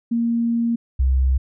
sine tone pair in turn, 233.1 / 65.41 Hz, A#3 / C2, 0 / 0 cents, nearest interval octave + minor seventh, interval 2200 cents, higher first, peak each -17 / -14 dBFS, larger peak second, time 0.11-0.76 / 0.99-1.38 s, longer first, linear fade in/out 10 ms, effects none

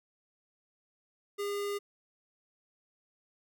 square tone, 406 Hz, G#4, 39 cents flat, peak -33 dBFS, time 1.38-1.79 s, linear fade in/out 20 ms, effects none

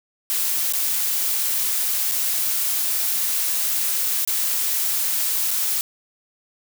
blue noise with dropouts, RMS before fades -22 dBFS, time 0.3-5.81 s, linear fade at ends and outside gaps 0 ms, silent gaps 0.724-0.735 / 2.113-2.119 / 4.249-4.275 / 5.508-5.512 s, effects none

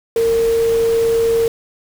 sine tone in noise, 458.4 Hz, A#4, 29 cents flat, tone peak -12 dBFS, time 0.16-1.48 s, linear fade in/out 2 ms, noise pink, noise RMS -30 dBFS, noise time 0.16-1.48 s, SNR +15 dB, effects none

